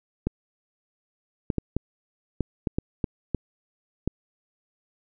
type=clicks; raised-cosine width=3 ms; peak=-11 dBFS; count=10; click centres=0.27 / 1.502 / 1.583 / 1.766 / 2.407 / 2.672 / 2.785 / 3.042 / 3.347 / 4.076 s; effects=none